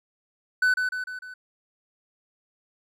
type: tone with echo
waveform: triangle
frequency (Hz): 1500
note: F#6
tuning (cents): +23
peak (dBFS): -16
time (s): 0.62-0.74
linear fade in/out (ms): 5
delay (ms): 150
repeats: 4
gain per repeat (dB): -5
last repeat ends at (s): 1.34
effects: none